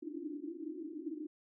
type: band-pass noise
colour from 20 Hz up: pink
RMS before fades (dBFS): -43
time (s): 0.02-1.27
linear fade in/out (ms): 10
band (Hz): 290 to 340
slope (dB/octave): 96
effects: none